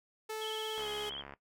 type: tone with pitch glide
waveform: sawtooth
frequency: 436.4 to 419.8 Hz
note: A4 to G#4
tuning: -14 to +19 cents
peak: -33 dBFS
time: 0.29-1.1 s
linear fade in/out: 10 ms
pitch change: -67 cents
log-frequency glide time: 0.78-0.88 s
type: tone with vibrato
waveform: sine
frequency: 3174 Hz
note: G7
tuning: 21 cents sharp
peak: -39 dBFS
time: 0.41-1.22 s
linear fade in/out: 10 ms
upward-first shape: triangle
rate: 17 Hz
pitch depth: 95 cents each way
type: click train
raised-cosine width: 0.5 ms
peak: -31 dBFS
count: 40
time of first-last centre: 0.78-1.337 s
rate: 70 Hz
effects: noise-tail reverb RT60 0.1 s tail -17 dB re dry